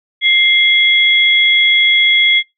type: tone pair together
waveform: sine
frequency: 2105 / 3341 Hz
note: C7 / G#7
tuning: +10 / +10 cents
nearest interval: minor sixth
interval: 800 cents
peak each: -11 dBFS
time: 0.21-2.43 s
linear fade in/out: 50 ms
effects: noise-tail reverb RT60 0.2 s tail -23 dB re dry